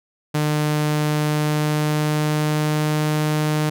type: tone with pitch glide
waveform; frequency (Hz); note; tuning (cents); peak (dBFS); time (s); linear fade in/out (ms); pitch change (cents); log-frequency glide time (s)
sawtooth; 150.8 to 152.55; D3 to D#3; +46 to -34; -14; 0.34-3.7; 10; +20; 1.19-3.14
effects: none